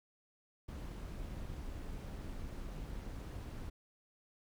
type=noise with amplitude modulation; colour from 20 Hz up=brown; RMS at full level=-42 dBFS; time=0.68-3.7 s; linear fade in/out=10 ms; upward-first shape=sine; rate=234 Hz; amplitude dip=45%; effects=none